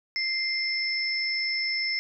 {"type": "tone pair together", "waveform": "sine", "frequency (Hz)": [2093, 5274], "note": ["C7", "E8"], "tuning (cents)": [0, 0], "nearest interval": "octave + major third", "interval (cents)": 1600, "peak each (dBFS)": -28, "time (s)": [0.16, 1.99], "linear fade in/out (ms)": 0, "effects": []}